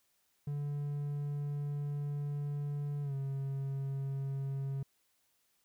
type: tone with pitch glide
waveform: triangle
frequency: 144.7 to 136.74 Hz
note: D3 to C#3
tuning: -25 to -23 cents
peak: -32 dBFS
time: 0.47-4.83 s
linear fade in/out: 5 ms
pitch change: -98 cents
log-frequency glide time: 3.02-3.14 s
effects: white hiss -75 dBFS RMS until 5.64 s